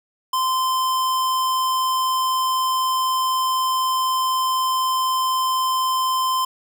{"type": "tone", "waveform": "square", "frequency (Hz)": 1036, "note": "C6", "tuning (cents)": -17, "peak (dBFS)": -19, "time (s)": [0.33, 6.45], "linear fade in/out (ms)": 5, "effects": []}